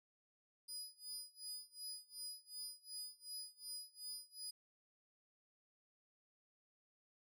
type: tone with tremolo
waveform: 25% pulse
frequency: 4951 Hz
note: D#8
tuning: 9 cents flat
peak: -40 dBFS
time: 0.68-4.51 s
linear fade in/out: 10 ms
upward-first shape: sine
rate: 2.7 Hz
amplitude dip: 95%
effects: none